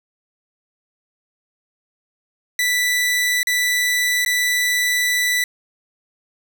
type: tone with dropouts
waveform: sawtooth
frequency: 1975.5 Hz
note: B6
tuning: in tune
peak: -13 dBFS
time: 2.59-5.44 s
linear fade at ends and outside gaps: 2 ms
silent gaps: 3.431-3.47 / 4.249-4.261 s
effects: none